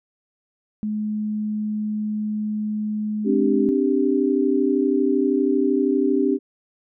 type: tone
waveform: sine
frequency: 212.4 Hz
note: G#3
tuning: 39 cents sharp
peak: -22 dBFS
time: 0.83-3.69 s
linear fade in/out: 0 ms
type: chord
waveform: sine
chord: C suspended second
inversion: none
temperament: just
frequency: 261.6 / 294.3 / 392.4 Hz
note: C4 / D4 / G4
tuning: 0 / +4 / +2 cents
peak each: -21 dBFS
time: 3.24-6.39 s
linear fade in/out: 50 ms
effects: none